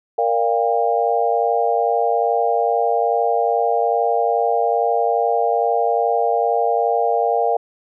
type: chord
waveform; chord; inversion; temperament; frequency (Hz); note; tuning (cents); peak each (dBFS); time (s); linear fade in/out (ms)
sine; G minor seventh; first; equal with one note detuned; 466.2 / 587.3 / 698.5 / 800.9; Bb4 / D5 / F5 / G5; 0 / 0 / 0 / +37; -20 / -24 / -19 / -21; 0.18-7.57; 5
effects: none